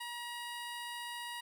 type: tone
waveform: 15% pulse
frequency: 955 Hz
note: A#5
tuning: 42 cents sharp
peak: -34 dBFS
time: 0-1.41 s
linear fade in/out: 10 ms
effects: none